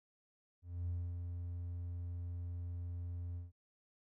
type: tone with ADSR envelope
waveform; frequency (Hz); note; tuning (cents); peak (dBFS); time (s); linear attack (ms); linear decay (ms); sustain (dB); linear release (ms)
triangle; 87.31; F2; 0; -33; 0.62-3.52; 260; 250; -5; 160
effects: noise-tail reverb RT60 0.1 s tail -22 dB re dry + tanh soft clip ceiling -31 dBFS